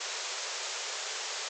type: band-pass noise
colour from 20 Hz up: white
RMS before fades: -37 dBFS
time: 0-1.49 s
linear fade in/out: 10 ms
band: 380 to 7500 Hz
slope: 96 dB/octave
effects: none